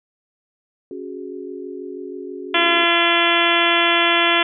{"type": "chord", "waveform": "sine", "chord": "C# suspended fourth", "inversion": "none", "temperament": "just", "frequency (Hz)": [277.2, 369.6, 415.8], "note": ["C#4", "F#4", "G#4"], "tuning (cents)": [0, -2, 2], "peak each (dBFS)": [-34, -31, -34], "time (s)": [0.91, 2.84], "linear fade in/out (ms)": 2}
{"type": "harmonic tone", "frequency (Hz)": 341, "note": "F4", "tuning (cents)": -41, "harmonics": [1, 2, 3, 4, 5, 6, 7, 8, 9, 10], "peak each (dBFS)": [-23, -23, -23, -23, -23, -23, -23, -23, -23, -23], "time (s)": [2.54, 4.43], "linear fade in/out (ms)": 5}
{"effects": []}